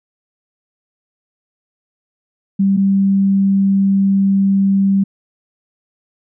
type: tone pair in turn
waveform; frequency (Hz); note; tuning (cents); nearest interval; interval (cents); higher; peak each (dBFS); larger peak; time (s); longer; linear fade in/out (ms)
sine; 195.7 / 195.7; G3 / G3; -3 / -3; unison; 0; neither; -10; neither; 2.59-2.77 / 2.77-5.04; second; 10
effects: none